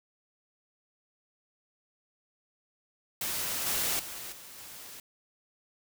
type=noise with level steps; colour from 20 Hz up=white; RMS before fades=-33 / -30 / -41 / -48 / -46 dBFS; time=3.21-5 s; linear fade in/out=2 ms; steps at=3.66 / 3.99 / 4.32 / 4.58 s; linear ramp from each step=5 ms; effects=none